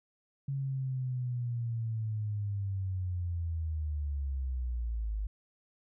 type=linear sweep; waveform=sine; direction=down; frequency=138.59 to 50.3 Hz; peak=-31 dBFS; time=0.48-5.27 s; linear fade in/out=5 ms; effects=none